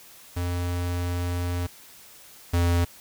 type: tone pair in turn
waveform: square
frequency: 88.1 / 86.44 Hz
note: F2 / F2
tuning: +16 / -17 cents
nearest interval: unison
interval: 33 cents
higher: first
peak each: -26 / -20 dBFS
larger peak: second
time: 0.36-1.67 / 2.53-2.85 s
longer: first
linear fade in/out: 10 ms
effects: white hiss -49 dBFS RMS until 3 s